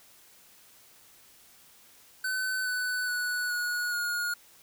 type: tone with pitch steps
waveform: square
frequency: 1517 / 1496.1 / 1475.5 / 1455.2 / 1435.2 Hz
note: F#6 / F#6 / F#6 / F#6 / F6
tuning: +43 / +19 / -5 / -29 / +47 cents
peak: -29 dBFS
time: 2.24-4.34 s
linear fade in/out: 5 ms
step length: 420 ms
effects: white hiss -57 dBFS RMS until 4.62 s